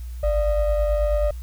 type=ring-modulated tone; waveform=triangle; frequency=321.7 Hz; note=E4; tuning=42 cents flat; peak=-13 dBFS; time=0.23-1.31 s; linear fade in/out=5 ms; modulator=271 Hz; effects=added 60 Hz sine -30 dBFS peak until 1.42 s + white hiss -53 dBFS RMS until 1.42 s